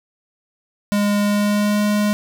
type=tone with pitch glide; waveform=square; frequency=205.1 to 208.1 Hz; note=G#3 to G#3; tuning=-21 to +4 cents; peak=-16 dBFS; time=0.92-2.13 s; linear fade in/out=0 ms; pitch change=+25 cents; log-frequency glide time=1.19-1.82 s; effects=none